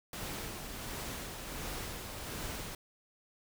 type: noise with tremolo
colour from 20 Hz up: pink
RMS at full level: -40 dBFS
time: 0.13-2.75 s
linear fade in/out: 2 ms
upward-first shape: sine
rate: 1.4 Hz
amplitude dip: 35%
effects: none